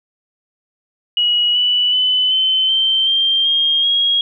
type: tone with pitch steps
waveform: sine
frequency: 2910 / 2961 / 3013 / 3065 / 3119 / 3173 / 3229 / 3285 Hz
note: F#7 / F#7 / F#7 / G7 / G7 / G7 / G#7 / G#7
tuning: -29 / +1 / +31 / -40 / -9 / +20 / -49 / -20 cents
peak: -12 dBFS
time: 1.17-4.21 s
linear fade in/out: 2 ms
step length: 380 ms
effects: none